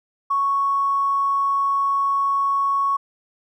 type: tone with tanh clipping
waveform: triangle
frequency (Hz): 1108.7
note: C#6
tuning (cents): 0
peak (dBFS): -17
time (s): 0.3-2.97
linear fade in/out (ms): 10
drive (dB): 3
effects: none